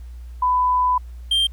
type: tone pair in turn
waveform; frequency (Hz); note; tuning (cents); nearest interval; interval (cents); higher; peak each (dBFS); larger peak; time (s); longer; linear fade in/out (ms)
sine / triangle; 999 / 3172; B5 / G7; +20 / +20; octave + minor sixth; 2000; second; -15 / -14; second; 0.42-0.98 / 1.31-1.47; first; 5
effects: added 60 Hz sine -33 dBFS peak until 1.52 s + pink hiss -58 dBFS RMS until 1.52 s